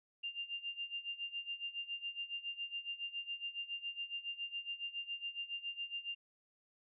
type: tone with tremolo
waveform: sine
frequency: 2794 Hz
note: F7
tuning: in tune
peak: -37 dBFS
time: 0.23-6.15 s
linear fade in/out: 10 ms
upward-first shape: sine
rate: 7.2 Hz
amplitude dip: 85%
effects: none